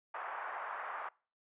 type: band-pass noise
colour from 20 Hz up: pink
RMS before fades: -42 dBFS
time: 0.14-1.09 s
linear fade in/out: 5 ms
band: 760 to 1600 Hz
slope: 24 dB/octave
effects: noise-tail reverb RT60 0.4 s tail -24 dB re dry + resampled to 8000 Hz